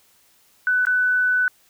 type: tone with dropouts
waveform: sine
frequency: 1496 Hz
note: F#6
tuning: 19 cents sharp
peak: -16 dBFS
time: 0.67-1.48 s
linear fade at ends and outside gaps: 1 ms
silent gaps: 0.852-0.869 s
effects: white hiss -58 dBFS RMS until 1.69 s